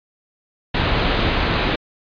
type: low-pass noise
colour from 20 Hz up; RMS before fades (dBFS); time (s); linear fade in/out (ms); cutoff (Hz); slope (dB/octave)
pink; -19; 0.74-1.76; 10; 4200; 48
effects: resampled to 11025 Hz